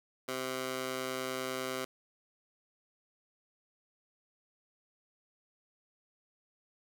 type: tone with high-pass filter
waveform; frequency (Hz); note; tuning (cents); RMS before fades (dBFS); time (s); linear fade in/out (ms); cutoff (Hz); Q
15% pulse; 130; C3; -11; -37; 0.28-1.85; 5; 400; 0.56
effects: none